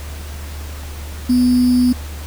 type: tone with sample-and-hold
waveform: sine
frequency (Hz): 248.3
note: B3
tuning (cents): +9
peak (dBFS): -10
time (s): 1.29-1.93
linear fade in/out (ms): 10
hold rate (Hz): 4900
effects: added 74 Hz sine -27 dBFS peak until 2.26 s + pink hiss -36 dBFS RMS until 2.26 s